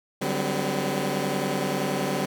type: tone cluster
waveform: 15% pulse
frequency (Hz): 145.7 / 187.4 / 197.8 / 255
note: D3 / F#3 / G3 / C4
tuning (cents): -13 / +22 / +16 / -44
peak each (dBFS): -24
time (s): 0.21-2.26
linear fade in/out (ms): 10
effects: none